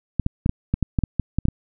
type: clicks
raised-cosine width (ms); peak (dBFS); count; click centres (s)
5; -7; 12; 0.197 / 0.264 / 0.461 / 0.494 / 0.74 / 0.827 / 0.988 / 1.037 / 1.197 / 1.386 / 1.454 / 1.485
effects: none